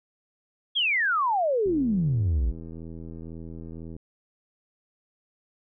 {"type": "exponential sweep", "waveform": "sine", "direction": "down", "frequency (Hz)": [3400, 51.2], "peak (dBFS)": -21, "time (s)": [0.75, 2.52], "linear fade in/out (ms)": 20}
{"type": "click train", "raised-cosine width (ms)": 3, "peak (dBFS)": -28, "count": 190, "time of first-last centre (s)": [1.66, 3.965], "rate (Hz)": 82}
{"effects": []}